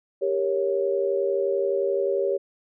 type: chord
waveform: sine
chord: G diminished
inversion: none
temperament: equal with one note detuned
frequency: 394.7 / 466.2 / 554.4 Hz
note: G4 / Bb4 / Db5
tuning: +12 / 0 / 0 cents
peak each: -24 / -29 / -25 dBFS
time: 0.21-2.38 s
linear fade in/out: 20 ms
effects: none